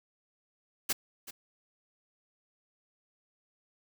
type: noise with echo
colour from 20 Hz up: white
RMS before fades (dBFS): -29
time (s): 0.89-0.93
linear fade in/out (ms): 10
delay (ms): 380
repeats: 1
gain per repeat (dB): -15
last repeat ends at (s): 1.31
effects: none